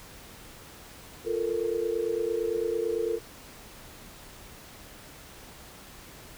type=tone cluster; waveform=sine; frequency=347.4 / 439.8 / 468.7 Hz; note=F4 / A4 / A#4; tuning=-9 / -1 / +9 cents; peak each=-33 / -29 / -30 dBFS; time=1.24-3.2 s; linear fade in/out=50 ms; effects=pink hiss -48 dBFS RMS until 6.37 s